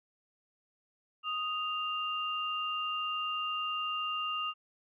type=tone pair together; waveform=sine; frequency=1244.5 / 2794 Hz; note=D#6 / F7; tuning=0 / 0 cents; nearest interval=octave + major second; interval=1400 cents; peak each=-34 / -35 dBFS; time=1.23-4.54 s; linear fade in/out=50 ms; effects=none